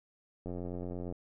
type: click train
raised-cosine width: 2 ms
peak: -27 dBFS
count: 60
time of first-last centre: 0.46-1.124 s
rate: 88.8 Hz
effects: none